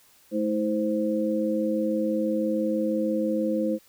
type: tone cluster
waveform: sine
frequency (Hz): 215.2 / 321.3 / 521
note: A3 / E4 / C5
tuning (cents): -38 / -44 / -7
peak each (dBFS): -27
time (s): 0.31-3.79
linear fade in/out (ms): 50
effects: white hiss -58 dBFS RMS until 3.88 s